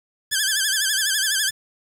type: tone with vibrato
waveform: 10% pulse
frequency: 1637 Hz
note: G#6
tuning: 25 cents flat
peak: -10 dBFS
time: 0.31-1.51 s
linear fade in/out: 20 ms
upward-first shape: sine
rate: 12 Hz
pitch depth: 110 cents each way
effects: 7-bit